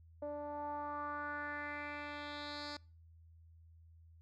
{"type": "tone with low-pass filter sweep", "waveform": "10% pulse", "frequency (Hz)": 292.9, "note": "D4", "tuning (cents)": -5, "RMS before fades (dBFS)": -43, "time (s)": [0.22, 2.77], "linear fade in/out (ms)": 5, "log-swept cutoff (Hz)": [600, 5000], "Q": 3.7, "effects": ["noise-tail reverb RT60 0.4 s tail -26 dB re dry", "added 82 Hz sine -58 dBFS peak until 4.21 s"]}